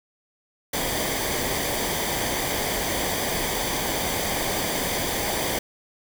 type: noise with comb filter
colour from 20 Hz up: pink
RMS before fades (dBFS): -26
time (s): 0.73-5.59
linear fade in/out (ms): 5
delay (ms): 0.74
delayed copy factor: -0.6
effects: none